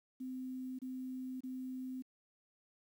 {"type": "tone bursts", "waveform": "sine", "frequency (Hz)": 257.2, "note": "C4", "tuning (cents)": -30, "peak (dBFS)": -40, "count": 3, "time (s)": [0.2, 2.024], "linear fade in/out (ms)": 10, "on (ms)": 590, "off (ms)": 27, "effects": ["11-bit"]}